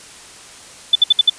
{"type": "tone bursts", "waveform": "sine", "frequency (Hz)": 3500, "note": "A7", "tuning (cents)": -10, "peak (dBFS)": -6, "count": 5, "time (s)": [0.93, 1.298], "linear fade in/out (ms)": 5, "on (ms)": 24, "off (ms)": 62, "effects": ["white hiss -39 dBFS RMS until 1.38 s", "resampled to 22050 Hz"]}